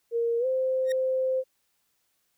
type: tone with pitch glide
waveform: sine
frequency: 466.2 to 520.3 Hz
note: A#4 to C5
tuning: 0 to -10 cents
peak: -23 dBFS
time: 0.11-1.44 s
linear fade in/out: 50 ms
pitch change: +190 cents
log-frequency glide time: 0.39-0.46 s
type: tone with exponential growth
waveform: sawtooth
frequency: 1864.7 Hz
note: A#6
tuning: in tune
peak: -28 dBFS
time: 0.84-0.92 s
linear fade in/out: 2 ms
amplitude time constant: 16 ms
effects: white hiss -73 dBFS RMS until 2.37 s